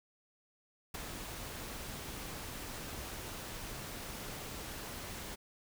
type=noise with ADSR envelope; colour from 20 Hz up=pink; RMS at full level=-39 dBFS; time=0.94-5.36 s; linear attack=6 ms; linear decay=17 ms; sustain=-5 dB; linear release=22 ms; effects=none